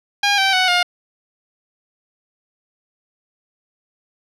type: tone with pitch steps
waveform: 10% pulse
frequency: 810 / 775.7 / 742.8 / 711.3 Hz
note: G#5 / G5 / F#5 / F5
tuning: -43 / -18 / +7 / +32 cents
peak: -5 dBFS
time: 0.23-0.83 s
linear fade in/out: 5 ms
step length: 150 ms
effects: low-pass 6000 Hz 12 dB/octave